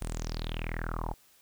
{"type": "tone with low-pass filter sweep", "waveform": "sawtooth", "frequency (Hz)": 40.32, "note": "E1", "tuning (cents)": -38, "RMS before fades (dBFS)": -35, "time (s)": [0.01, 1.14], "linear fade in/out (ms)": 10, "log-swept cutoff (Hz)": [10000, 800], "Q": 6.9, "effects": ["white hiss -62 dBFS RMS until 1.41 s"]}